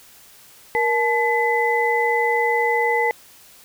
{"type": "tone cluster", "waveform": "sine", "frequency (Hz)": [470.4, 863, 2013], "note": ["A#4", "A5", "B6"], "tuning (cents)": [16, -34, 33], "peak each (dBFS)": -21, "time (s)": [0.75, 3.11], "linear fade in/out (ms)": 0, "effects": ["white hiss -48 dBFS RMS until 3.64 s"]}